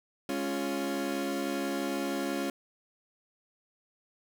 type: chord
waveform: 30% pulse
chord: Db major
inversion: second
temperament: equal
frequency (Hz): 207.7 / 277.2 / 349.2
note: Ab3 / Db4 / F4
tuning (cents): 0 / 0 / 0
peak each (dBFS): -35 / -30 / -33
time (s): 0.29-2.5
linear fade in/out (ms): 2
effects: none